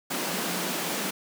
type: high-pass noise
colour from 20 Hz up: pink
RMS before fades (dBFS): -30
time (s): 0.1-1.11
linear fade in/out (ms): 10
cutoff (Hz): 160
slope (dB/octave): 96
effects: none